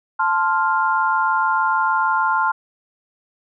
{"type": "chord", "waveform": "sine", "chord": "F major", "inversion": "first", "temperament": "equal", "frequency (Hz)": [880, 1046.5, 1396.9], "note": ["A5", "C6", "F6"], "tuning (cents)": [0, 0, 0], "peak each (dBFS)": -20, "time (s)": [0.19, 2.52], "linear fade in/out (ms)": 10, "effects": []}